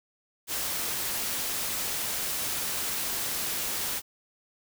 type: noise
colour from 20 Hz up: white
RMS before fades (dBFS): -31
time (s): 0.47-4.02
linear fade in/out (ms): 50
effects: none